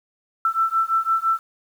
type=beating tone pair; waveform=sine; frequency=1330 / 1335.9 Hz; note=E6 / E6; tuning=+15 / +23 cents; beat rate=5.9 Hz; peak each=-21 dBFS; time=0.45-1.39 s; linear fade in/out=2 ms; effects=8-bit